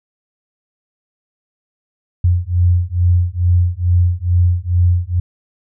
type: beating tone pair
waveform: sine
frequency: 87.31 / 89.61 Hz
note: F2 / F2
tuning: 0 / +45 cents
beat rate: 2.3 Hz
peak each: -14 / -14 dBFS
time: 2.24-5.2 s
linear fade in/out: 5 ms
effects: none